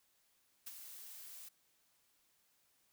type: noise with ADSR envelope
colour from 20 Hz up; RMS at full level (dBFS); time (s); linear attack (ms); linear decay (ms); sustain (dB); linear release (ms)
blue; -45; 0.66-1.49; 11; 31; -7; 11
effects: white hiss -75 dBFS RMS until 2.92 s